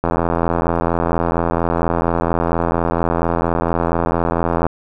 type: click train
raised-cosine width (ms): 1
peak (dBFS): -3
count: 391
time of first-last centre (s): 0.04-4.666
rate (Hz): 84.3
effects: none